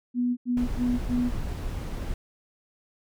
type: tone bursts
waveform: sine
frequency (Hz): 245.2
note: B3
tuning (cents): -12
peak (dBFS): -22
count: 4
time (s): 0.14-1.312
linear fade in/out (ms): 50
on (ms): 230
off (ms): 84
type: noise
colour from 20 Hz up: brown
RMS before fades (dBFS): -31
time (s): 0.57-2.14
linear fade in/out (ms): 2
effects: none